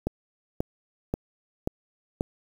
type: click train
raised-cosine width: 2 ms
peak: -12 dBFS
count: 5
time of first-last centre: 0.07-2.209 s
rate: 1.87 Hz
effects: 7-bit